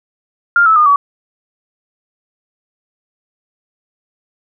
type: tone with pitch steps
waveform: sine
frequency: 1400 / 1306.2 / 1218.8 / 1137.2 Hz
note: F6 / E6 / D#6 / C#6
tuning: +4 / -16 / -36 / +44 cents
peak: -6 dBFS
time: 0.56-0.96 s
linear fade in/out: 2 ms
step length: 100 ms
effects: none